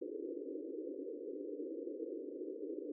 pink band-pass noise, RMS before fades -44 dBFS, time 0.01-2.92 s, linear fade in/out 5 ms, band 280 to 510 Hz, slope 96 dB/octave, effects none

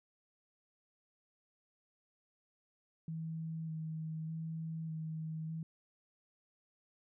sine tone with vibrato, 160.1 Hz, D#3, 50 cents sharp, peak -38 dBFS, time 3.08-5.63 s, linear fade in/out 2 ms, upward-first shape square, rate 0.83 Hz, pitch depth 15 cents each way, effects none

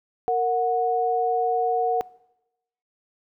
sine tone pair together, 462.4 / 734 Hz, A#4 / F#5, -14 / -14 cents, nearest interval minor sixth, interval 800 cents, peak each -24 / -21 dBFS, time 0.28-2.01 s, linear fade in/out 0 ms, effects noise-tail reverb RT60 0.9 s tail -22 dB re dry

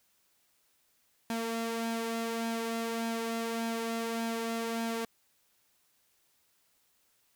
sawtooth tone with flanger, 228.7 Hz, A#3, 33 cents flat, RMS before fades -34 dBFS, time 1.3-5.05 s, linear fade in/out 2 ms, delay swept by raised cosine 1.2 to 2.9 ms, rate 1.7 Hz, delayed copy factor +0.5, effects white hiss -71 dBFS RMS until 7.35 s

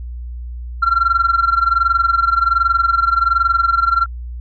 sine tone with amplitude modulation, 1367 Hz, F6, 37 cents flat, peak -7 dBFS, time 0.82-4.06 s, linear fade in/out 10 ms, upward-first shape sine, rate 21.3 Hz, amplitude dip 85%, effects tanh soft clip ceiling -7 dBFS + added 60 Hz sine -25 dBFS peak until 4.4 s

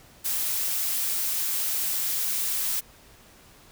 blue noise, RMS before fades -27 dBFS, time 0.24-2.81 s, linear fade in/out 20 ms, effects pink hiss -53 dBFS RMS until 3.71 s

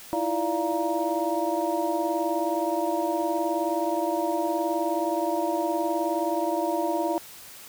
sine tone cluster, 322 / 341.2 / 586 / 688 / 940 Hz, E4 / F4 / D5 / F5 / A#5, -41 / -40 / -4 / -26 / +14 cents, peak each -30 dBFS, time 0.13-7.18 s, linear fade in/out 0 ms, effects white hiss -45 dBFS RMS until 7.68 s

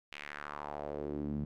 sawtooth tone with band-pass filter sweep, 73.42 Hz, D2, in tune, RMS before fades -40 dBFS, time 0.12-1.45 s, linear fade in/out 5 ms, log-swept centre 2700 to 180 Hz, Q 2.7, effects none

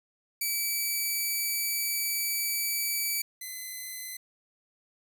5% pulse tone pair in turn, 2303 / 2033 Hz, D7 / B6, -34 / +50 cents, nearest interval major second, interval 216 cents, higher first, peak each -18 / -27 dBFS, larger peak first, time 0.41-3.22 / 3.41-4.17 s, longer first, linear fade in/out 5 ms, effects none

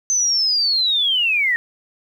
sine linear sweep, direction down, 6210 to 1829 Hz, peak -15 dBFS, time 0.1-1.56 s, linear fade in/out 0 ms, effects 8-bit

